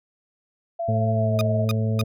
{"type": "tone with pitch glide", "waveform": "sine", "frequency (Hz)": [675, 639], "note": ["E5", "D#5"], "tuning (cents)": [41, 46], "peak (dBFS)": -24, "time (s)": [0.79, 1.65], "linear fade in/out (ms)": 10, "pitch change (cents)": -95, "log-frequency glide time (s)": [1.09, 1.42]}
{"type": "harmonic tone", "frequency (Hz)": 110, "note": "A2", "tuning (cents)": 0, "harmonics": [1, 2, 4, 5, 6], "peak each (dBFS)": [-21, -27, -33, -35, -37], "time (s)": [0.88, 2.04], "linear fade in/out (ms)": 10}
{"type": "tone bursts", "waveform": "15% pulse", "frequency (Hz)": 1232, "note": "D#6", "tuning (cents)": -17, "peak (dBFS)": -20, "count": 3, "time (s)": [1.39, 2.013], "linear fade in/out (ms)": 0, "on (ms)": 21, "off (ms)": 280}
{"effects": []}